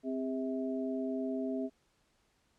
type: tone cluster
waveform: sine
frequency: 261.6 / 404.6 / 648 Hz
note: C4 / G#4 / E5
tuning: 0 / -45 / -30 cents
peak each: -34 / -39 / -40 dBFS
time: 0.03-1.7 s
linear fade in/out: 50 ms
effects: pink hiss -73 dBFS RMS until 2.58 s + low-pass 9000 Hz 12 dB/octave